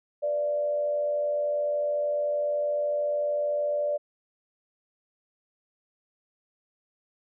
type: tone with frequency modulation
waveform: sine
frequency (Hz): 587.3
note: D5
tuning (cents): 0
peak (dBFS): -24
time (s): 0.22-3.98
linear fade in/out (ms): 20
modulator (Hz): 89.8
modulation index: 0.39
effects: none